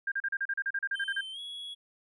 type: tone bursts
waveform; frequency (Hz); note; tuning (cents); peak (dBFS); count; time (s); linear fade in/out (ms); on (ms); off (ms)
sine; 1600; G6; +35; -28; 14; 0.07-1.21; 5; 48; 36
type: tone with pitch glide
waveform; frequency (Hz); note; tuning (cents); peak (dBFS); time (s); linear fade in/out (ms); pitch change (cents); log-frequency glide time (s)
triangle; 3091 to 3351; G7 to G#7; -25 to +15; -37; 0.94-1.75; 20; +140; 1.32-1.39
effects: resampled to 24000 Hz